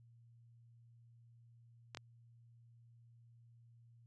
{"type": "clicks", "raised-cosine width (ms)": 0.2, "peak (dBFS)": -27, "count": 2, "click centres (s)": [1.948, 1.972], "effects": ["added 117 Hz sine -61 dBFS peak until 4.06 s", "resampled to 24000 Hz"]}